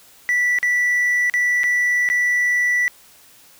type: tone with dropouts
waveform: triangle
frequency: 1963 Hz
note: B6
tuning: 11 cents flat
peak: -13 dBFS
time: 0.29-2.88 s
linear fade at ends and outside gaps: 0 ms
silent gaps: 0.587-0.629 / 1.298-1.339 / 1.634-1.64 / 2.089-2.1 s
effects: tanh soft clip ceiling -9 dBFS + white hiss -49 dBFS RMS until 3.59 s